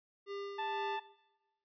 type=tone with tremolo; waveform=square; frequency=400 Hz; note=G4; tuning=35 cents sharp; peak=-40 dBFS; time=0.26-1 s; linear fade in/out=50 ms; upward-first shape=sine; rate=2.1 Hz; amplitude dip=45%
type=harmonic tone; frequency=880 Hz; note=A5; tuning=in tune; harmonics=1 / 2 / 3 / 4; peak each=-36 / -45 / -49 / -48 dBFS; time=0.58-1 s; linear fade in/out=10 ms
effects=noise-tail reverb RT60 1.0 s tail -19 dB re dry + resampled to 11025 Hz